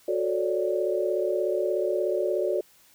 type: chord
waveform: sine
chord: D major seventh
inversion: first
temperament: just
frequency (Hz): 367.1 / 440.5 / 550.6 / 587.3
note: F#4 / A4 / C#5 / D5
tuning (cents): -14 / +2 / -12 / 0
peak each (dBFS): -27 / -30 / -31 / -28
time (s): 0.08-2.61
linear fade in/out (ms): 5
effects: white hiss -58 dBFS RMS until 2.94 s